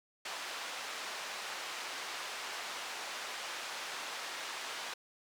pink band-pass noise, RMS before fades -42 dBFS, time 0.25-4.94 s, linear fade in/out 5 ms, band 810 to 6000 Hz, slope 12 dB/octave, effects none

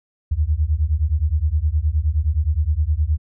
sine beating tone pair, 71.9 / 81.5 Hz, D2 / E2, -36 / -19 cents, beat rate 9.6 Hz, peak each -19 dBFS, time 0.31-3.18 s, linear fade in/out 10 ms, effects none

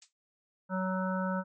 violet noise with exponential decay, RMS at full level -37 dBFS, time 0.02-0.13 s, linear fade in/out 2 ms, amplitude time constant 22 ms
harmonic tone, 187 Hz, F#3, 19 cents sharp, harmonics 1 / 3 / 5 / 7 / 8, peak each -31 / -36 / -38 / -39 / -40 dBFS, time 0.69-1.44 s, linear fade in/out 50 ms
effects low-pass 7000 Hz 12 dB/octave + MP3 32 kbps

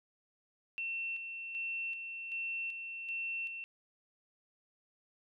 sine tone with tremolo, 2700 Hz, E7, 41 cents sharp, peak -35 dBFS, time 0.78-3.64 s, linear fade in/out 0 ms, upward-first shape square, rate 1.3 Hz, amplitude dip 45%, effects none

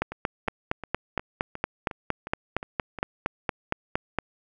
two click trains, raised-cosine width 0.5 ms, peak -9 / -20 dBFS, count 19 / 9, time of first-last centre 0.02-4.187 / 0.12-2.987 s, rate 4.32 / 2.79 Hz, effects none

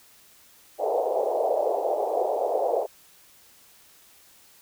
pink band-pass noise, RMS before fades -25 dBFS, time 0.78-2.87 s, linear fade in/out 50 ms, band 430 to 780 Hz, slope 48 dB/octave, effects white hiss -55 dBFS RMS until 4.61 s

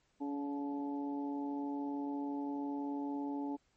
harmonic tone with a mistuned harmonic, 141.8 Hz, C#3, 40 cents sharp, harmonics 2 / 3 / 4 / 5 / 6, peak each -36 / -48 / -53 / -52 / -45 dBFS, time 0.2-3.57 s, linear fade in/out 20 ms, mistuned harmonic 6, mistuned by +25 cents, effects pink hiss -75 dBFS RMS until 3.76 s + MP3 32 kbps

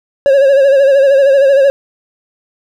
triangle tone with vibrato, 549 Hz, C#5, 17 cents flat, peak -3 dBFS, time 0.26-1.7 s, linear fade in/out 0 ms, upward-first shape sine, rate 13 Hz, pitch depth 60 cents each way, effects none

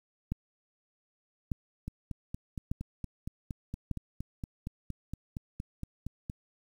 two click trains, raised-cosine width 5 ms, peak -24 / -19 dBFS, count 20 / 4, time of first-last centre 1.88-6.299 / 0.32-3.913 s, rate 4.3 / 0.835 Hz, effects 9-bit

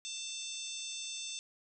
harmonic tone, 892 Hz, A5, 23 cents sharp, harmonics 3 / 4 / 5 / 6 / 7 / 8 / 9, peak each -48 / -43 / -52 / -49 / -45 / -55 / -47 dBFS, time 0.05-1.39 s, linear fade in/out 0 ms, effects none

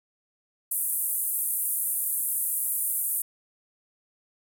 pink band-pass noise, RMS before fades -28 dBFS, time 0.71-3.22 s, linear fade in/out 5 ms, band 9300 to 15000 Hz, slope 48 dB/octave, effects none

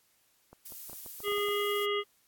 clicks, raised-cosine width 1 ms, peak -36 dBFS, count 10, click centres 0.53 / 0.722 / 0.897 / 0.931 / 1.062 / 1.204 / 1.281 / 1.32 / 1.381 / 1.486 s
violet noise, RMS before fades -43 dBFS, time 0.65-1.86 s, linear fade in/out 10 ms
harmonic tone, 410 Hz, G#4, 22 cents flat, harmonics 1 / 3 / 5 / 7 / 8, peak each -30 / -35 / -37 / -38 / -39 dBFS, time 1.23-2.04 s, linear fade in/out 50 ms
effects white hiss -69 dBFS RMS until 2.27 s + AAC 64 kbps

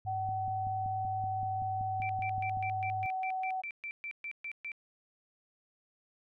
sine tone with vibrato, 101.7 Hz, G#2, 36 cents flat, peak -39 dBFS, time 0.05-3.06 s, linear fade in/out 0 ms, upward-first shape sine, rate 4.6 Hz, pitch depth 25 cents each way
sine tone with pitch glide, 757 to 752.6 Hz, F#5 to F#5, +39 to +29 cents, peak -32 dBFS, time 0.06-3.62 s, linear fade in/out 20 ms, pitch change -10 cents, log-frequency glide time 1.89-3.34 s
click train, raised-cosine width 5 ms, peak -34 dBFS, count 13, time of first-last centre 0.29-2.571 s, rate 5.26 Hz
sine tone bursts, 2341 Hz, D7, 6 cents flat, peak -37 dBFS, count 14, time 2.02-4.718 s, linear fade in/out 0 ms, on 72 ms, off 130 ms
effects none

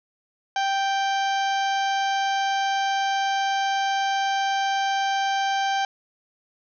harmonic tone, 784 Hz, G5, in tune, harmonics 1 / 2 / 3 / 4 / 5 / 6 / 7 / 8, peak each -22 / -29 / -36 / -33 / -40 / -41 / -42 / -41 dBFS, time 0.56-5.85 s, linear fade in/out 2 ms, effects none

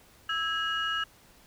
sine tone cluster, 1310 / 1645 / 2883 Hz, E6 / G#6 / F#7, -11 / -17 / -46 cents, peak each -31 dBFS, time 0.29-1.04 s, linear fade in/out 5 ms, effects tanh soft clip ceiling -21 dBFS + pink hiss -58 dBFS RMS until 1.46 s

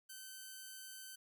5% pulse tone, 1536 Hz, G6, 36 cents flat, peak -38 dBFS, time 0.09-1.16 s, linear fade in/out 10 ms, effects none

